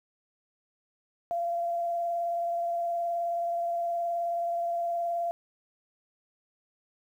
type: tone with vibrato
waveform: sine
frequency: 686 Hz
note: F5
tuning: 31 cents flat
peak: -27 dBFS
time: 1.31-5.31 s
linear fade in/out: 0 ms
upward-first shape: triangle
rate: 19 Hz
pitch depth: 19 cents each way
effects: 10-bit